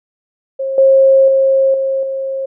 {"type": "tone with level steps", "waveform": "sine", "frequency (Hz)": 537, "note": "C5", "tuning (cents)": 45, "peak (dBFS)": [-16, -5, -8, -13, -17], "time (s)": [0.59, 2.46], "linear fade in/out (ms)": 10, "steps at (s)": [0.78, 1.28, 1.74, 2.03], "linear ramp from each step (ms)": 2, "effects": []}